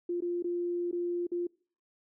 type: tone with dropouts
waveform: sine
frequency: 349.2 Hz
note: F4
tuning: in tune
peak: -29 dBFS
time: 0.09-1.47 s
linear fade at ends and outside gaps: 5 ms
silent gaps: 0.206-0.221 / 0.425-0.442 / 0.913-0.927 / 1.269-1.317 s
effects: noise-tail reverb RT60 0.5 s tail -26 dB re dry